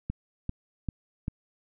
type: click train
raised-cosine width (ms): 5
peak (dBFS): -18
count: 4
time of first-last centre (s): 0.1-1.281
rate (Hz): 2.54
effects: none